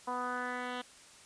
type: tone with low-pass filter sweep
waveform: 10% pulse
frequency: 248.2 Hz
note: B3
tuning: 9 cents sharp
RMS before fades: -37 dBFS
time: 0.07-0.82 s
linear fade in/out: 10 ms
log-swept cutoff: 1000 to 3000 Hz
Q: 3.3
effects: white hiss -56 dBFS RMS until 1.25 s + resampled to 22050 Hz